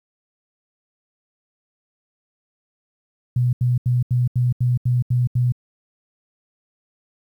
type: tone bursts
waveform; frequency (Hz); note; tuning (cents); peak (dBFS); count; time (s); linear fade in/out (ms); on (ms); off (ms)
sine; 123.47; B2; 0; -15; 9; 3.36-5.522; 5; 170; 79
effects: 9-bit